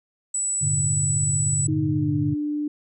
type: tone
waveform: sine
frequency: 7902 Hz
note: B8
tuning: in tune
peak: -22 dBFS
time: 0.34-1.67 s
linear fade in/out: 5 ms
type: chord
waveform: sine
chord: G minor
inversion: none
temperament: equal with one note detuned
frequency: 100.35 / 116.54 / 146.83 Hz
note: G2 / Bb2 / D3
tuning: +41 / 0 / 0 cents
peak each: -28 / -29 / -24 dBFS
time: 0.61-2.35 s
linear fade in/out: 20 ms
type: tone with pitch glide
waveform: sine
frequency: 311.1 to 296.7 Hz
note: D#4 to D4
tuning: 0 to +18 cents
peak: -23 dBFS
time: 1.68-2.68 s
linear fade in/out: 5 ms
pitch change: -82 cents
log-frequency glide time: 1.82-2.13 s
effects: none